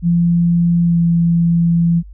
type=tone with pitch glide; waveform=sine; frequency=171.4 to 169.24 Hz; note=F3 to E3; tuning=-32 to +46 cents; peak=-10 dBFS; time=0.02-2.03 s; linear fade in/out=50 ms; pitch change=-22 cents; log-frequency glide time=0.83-0.99 s; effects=added 50 Hz sine -33 dBFS peak until 2.13 s